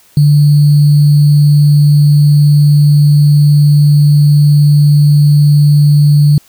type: tone with sample-and-hold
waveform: sine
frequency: 146.83 Hz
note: D3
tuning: in tune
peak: -3 dBFS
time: 0.17-6.38 s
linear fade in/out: 2 ms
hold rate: 4410 Hz
effects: white hiss -46 dBFS RMS until 6.48 s